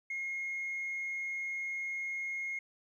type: tone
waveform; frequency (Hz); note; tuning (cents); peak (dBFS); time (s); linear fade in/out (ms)
sine; 2150; C7; +47; -33; 0.1-2.59; 5
effects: tanh soft clip ceiling -32 dBFS + 12-bit